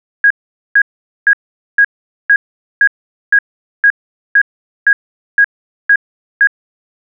sine tone bursts, 1643 Hz, G#6, 19 cents flat, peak -4 dBFS, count 13, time 0.24-6.472 s, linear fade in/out 2 ms, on 64 ms, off 450 ms, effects none

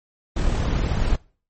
brown noise with amplitude modulation, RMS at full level -19 dBFS, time 0.36-1.16 s, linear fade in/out 10 ms, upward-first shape sine, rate 38 Hz, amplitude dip 35%, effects noise-tail reverb RT60 0.4 s tail -22 dB re dry + MP3 32 kbps

